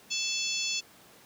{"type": "harmonic tone with a mistuned harmonic", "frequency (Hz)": 880, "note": "A5", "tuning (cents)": 0, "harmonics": [3, 4, 5, 6, 7, 8], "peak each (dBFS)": [-34, -35, -36, -37, -37, -38], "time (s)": [0.1, 0.81], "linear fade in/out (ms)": 20, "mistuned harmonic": 4, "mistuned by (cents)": -57, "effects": ["pink hiss -55 dBFS RMS until 1.25 s", "high-pass 150 Hz 12 dB/octave"]}